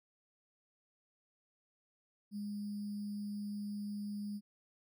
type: tone with sample-and-hold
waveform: sine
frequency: 205.6 Hz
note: G#3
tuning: 17 cents flat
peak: -38 dBFS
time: 2.31-4.41 s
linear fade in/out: 50 ms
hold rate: 4900 Hz
effects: none